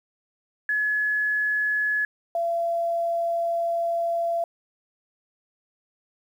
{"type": "tone pair in turn", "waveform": "sine", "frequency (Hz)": [1700, 678.2], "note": ["G#6", "E5"], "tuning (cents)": [40, 49], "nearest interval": "octave + major third", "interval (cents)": 1591, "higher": "first", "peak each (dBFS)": [-21, -22], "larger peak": "first", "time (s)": [[0.69, 2.05], [2.35, 4.44]], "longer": "second", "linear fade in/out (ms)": 2, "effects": ["9-bit"]}